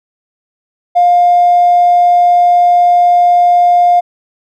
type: tone with tanh clipping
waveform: triangle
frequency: 706 Hz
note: F5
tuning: 19 cents sharp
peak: -4 dBFS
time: 0.95-4.01 s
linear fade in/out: 20 ms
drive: 1 dB
effects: none